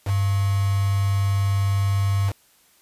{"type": "tone with quantisation", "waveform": "sine", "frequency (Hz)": 98.9, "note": "G2", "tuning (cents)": 16, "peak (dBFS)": -18, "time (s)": [0.05, 2.33], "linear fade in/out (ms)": 50, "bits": 5, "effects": ["white hiss -58 dBFS RMS until 2.81 s", "resampled to 32000 Hz"]}